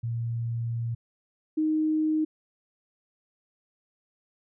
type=tone pair in turn; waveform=sine; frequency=116.54 / 311.1 Hz; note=A#2 / D#4; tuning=0 / 0 cents; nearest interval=octave + perfect fourth; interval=1700 cents; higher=second; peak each=-27 / -22 dBFS; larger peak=second; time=0.03-0.95 / 1.57-2.25 s; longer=first; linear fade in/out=10 ms; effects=none